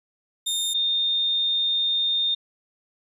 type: tone pair in turn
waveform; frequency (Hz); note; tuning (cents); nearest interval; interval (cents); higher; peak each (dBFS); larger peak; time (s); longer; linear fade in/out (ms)
sawtooth / sine; 3645 / 3645; A#7 / A#7; -40 / -40; unison; 0; neither; -20; neither; 0.46-0.74 / 0.74-2.35; second; 10
effects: resampled to 32000 Hz